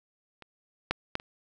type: clicks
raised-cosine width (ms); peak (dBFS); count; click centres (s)
0.3; -30 / -10 / -13 / -29; 4; 0.423 / 0.91 / 1.154 / 1.199
effects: none